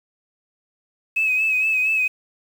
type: tone with vibrato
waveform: sine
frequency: 2565 Hz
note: E7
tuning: 48 cents flat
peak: -16 dBFS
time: 1.16-2.08 s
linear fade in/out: 10 ms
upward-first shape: sine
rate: 4.3 Hz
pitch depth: 45 cents each way
effects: tanh soft clip ceiling -12 dBFS + 7-bit